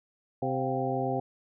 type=harmonic tone with a mistuned harmonic; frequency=130.81 Hz; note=C3; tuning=in tune; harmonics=1 / 2 / 3 / 4 / 5 / 6; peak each=-34 / -34 / -34 / -34 / -34 / -34 dBFS; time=0.42-1.2 s; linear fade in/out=5 ms; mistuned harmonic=5; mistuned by=+110 cents; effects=none